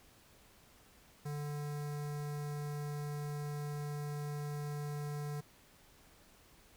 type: tone with notch filter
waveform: square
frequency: 146.83 Hz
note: D3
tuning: in tune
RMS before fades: -40 dBFS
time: 1.25-5.41 s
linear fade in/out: 10 ms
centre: 3000 Hz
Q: 1.1
effects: pink hiss -63 dBFS RMS until 6.76 s